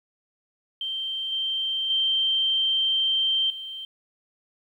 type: tone with level steps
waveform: sine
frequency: 3137 Hz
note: G7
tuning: 1 cent sharp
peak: -27 / -24 / -20 / -33 dBFS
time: 0.81-3.85 s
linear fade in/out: 2 ms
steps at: 1.32 / 1.9 / 3.5 s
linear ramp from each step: 2 ms
effects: 10-bit